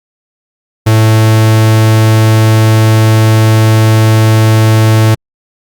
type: tone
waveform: 45% pulse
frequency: 110 Hz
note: A2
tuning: in tune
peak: -4 dBFS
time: 0.86-5.15 s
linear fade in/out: 10 ms
effects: Opus 48 kbps